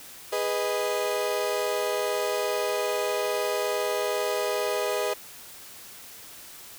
35% pulse chord, G# minor, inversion none, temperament equal with one note detuned, 411.5 / 493.9 / 622.3 Hz, G#4 / B4 / D#5, -16 / 0 / 0 cents, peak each -28 dBFS, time 0.32-5.14 s, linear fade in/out 10 ms, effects white hiss -45 dBFS RMS until 6.78 s

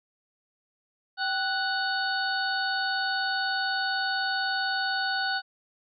harmonic tone with a mistuned harmonic, 740 Hz, F#5, in tune, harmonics 1 / 2 / 4 / 5 / 6, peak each -31 / -28 / -40 / -38 / -33 dBFS, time 1.17-5.42 s, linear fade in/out 50 ms, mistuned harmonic 1, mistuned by +82 cents, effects none

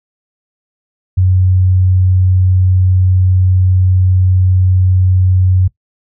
sine tone, 92.5 Hz, F#2, in tune, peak -7 dBFS, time 1.17-5.68 s, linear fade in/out 10 ms, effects noise-tail reverb RT60 0.1 s tail -18 dB re dry

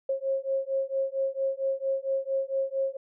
sine beating tone pair, 537 / 541.4 Hz, C5 / C#5, +45 / -41 cents, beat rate 4.4 Hz, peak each -29 dBFS, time 0.09-2.97 s, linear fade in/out 5 ms, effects none

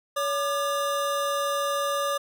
square tone pair together, 565 / 1197.2 Hz, C#5 / D6, +33 / +33 cents, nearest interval octave + minor second, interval 1300 cents, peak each -28 dBFS, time 0.16-2.18 s, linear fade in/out 10 ms, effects none

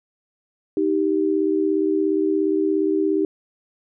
sine tone pair together, 313.3 / 390.4 Hz, D#4 / G4, +12 / -7 cents, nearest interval major third, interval 381 cents, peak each -20 dBFS, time 0.77-3.25 s, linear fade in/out 2 ms, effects none

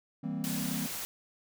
triangle chord, C dominant seventh, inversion first, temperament equal with one note detuned, 163.11 / 196 / 233.1 / 261.6 Hz, E3 / G3 / Bb3 / C4, -18 / 0 / 0 / 0 cents, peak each -36 dBFS, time 0.23-0.87 s, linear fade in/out 10 ms
white noise, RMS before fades -38 dBFS, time 0.44-1.05 s, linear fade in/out 0 ms
effects none

